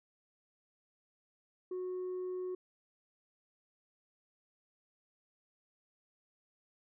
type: tone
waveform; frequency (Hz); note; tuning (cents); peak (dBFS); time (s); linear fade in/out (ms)
sine; 366.7; F#4; -15; -34; 1.71-2.55; 5
effects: tanh soft clip ceiling -35 dBFS